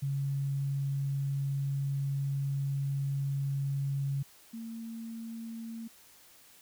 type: tone pair in turn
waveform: sine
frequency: 138.59 / 227.7 Hz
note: C#3 / A#3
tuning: 0 / -40 cents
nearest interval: major sixth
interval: 860 cents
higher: second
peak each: -29 / -38 dBFS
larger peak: first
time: 0.02-4.23 / 4.53-5.88 s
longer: first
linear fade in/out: 10 ms
effects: white hiss -58 dBFS RMS until 6.61 s